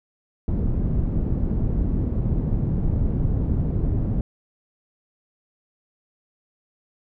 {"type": "low-pass noise", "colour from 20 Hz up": "pink", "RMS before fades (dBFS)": -22, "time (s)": [0.48, 4.21], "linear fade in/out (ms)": 2, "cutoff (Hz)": 220, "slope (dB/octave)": 12, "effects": []}